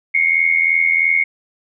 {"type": "tone pair together", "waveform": "sine", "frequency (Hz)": [2134, 2217], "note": ["C7", "C#7"], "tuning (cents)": [34, 0], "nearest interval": "minor second", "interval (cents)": 66, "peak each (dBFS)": -15, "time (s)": [0.14, 1.24], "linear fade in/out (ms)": 10, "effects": []}